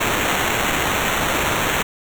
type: noise with sample-and-hold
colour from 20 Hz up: white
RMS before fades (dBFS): -20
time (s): 0-1.83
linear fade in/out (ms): 10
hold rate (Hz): 4900
effects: none